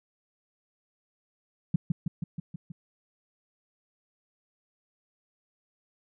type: tone with echo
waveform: sine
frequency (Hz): 165.7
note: E3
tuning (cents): +9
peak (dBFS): -18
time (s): 1.74-1.76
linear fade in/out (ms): 5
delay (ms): 160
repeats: 6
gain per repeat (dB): -3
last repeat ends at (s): 2.72
effects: none